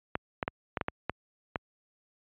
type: clicks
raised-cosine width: 0.5 ms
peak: -14 dBFS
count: 8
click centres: 0.154 / 0.428 / 0.479 / 0.772 / 0.812 / 0.884 / 1.096 / 1.558 s
effects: high-pass 60 Hz 12 dB/octave + resampled to 8000 Hz